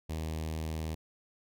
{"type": "tone with notch filter", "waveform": "sawtooth", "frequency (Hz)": 79.2, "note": "D#2", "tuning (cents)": 31, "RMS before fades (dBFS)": -36, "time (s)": [0.09, 0.95], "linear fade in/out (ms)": 10, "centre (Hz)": 1400, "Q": 1.5, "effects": []}